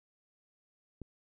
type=click; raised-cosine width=3 ms; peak=-30 dBFS; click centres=1.017 s; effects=none